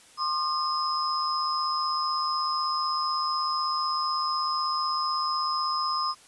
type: tone cluster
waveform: sine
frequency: 1059 / 1215 / 5080 Hz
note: C6 / D#6 / D#8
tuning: +21 / -42 / +35 cents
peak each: -29 / -29 / -30 dBFS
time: 0.17-6.15 s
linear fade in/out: 50 ms
effects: white hiss -54 dBFS RMS until 6.27 s + resampled to 24000 Hz